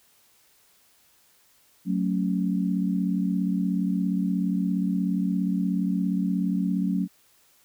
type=chord; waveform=sine; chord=F# minor; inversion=none; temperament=just; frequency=185 / 222 / 277.5 Hz; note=F#3 / A3 / C#4; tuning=0 / +16 / +2 cents; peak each=-24 / -29 / -29 dBFS; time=1.85-7.08 s; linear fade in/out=50 ms; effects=white hiss -61 dBFS RMS until 7.64 s